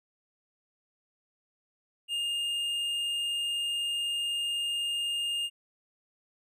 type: tone with tanh clipping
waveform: sine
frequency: 2824 Hz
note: F7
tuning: 19 cents sharp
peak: -30 dBFS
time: 2.08-5.5 s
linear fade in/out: 50 ms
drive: 8 dB
effects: none